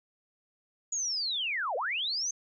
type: linear two-way sweep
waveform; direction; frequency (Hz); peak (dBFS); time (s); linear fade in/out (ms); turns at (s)
sine; down then up; 6890 to 457.4 to 6400; -29; 0.92-2.31; 5; 1.76
effects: none